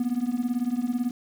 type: tone with tremolo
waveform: triangle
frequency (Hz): 244.1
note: B3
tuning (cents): -20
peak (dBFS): -17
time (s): 0-1.11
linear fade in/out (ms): 2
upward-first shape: triangle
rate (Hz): 18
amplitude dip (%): 95
effects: tanh soft clip ceiling -15 dBFS + 8-bit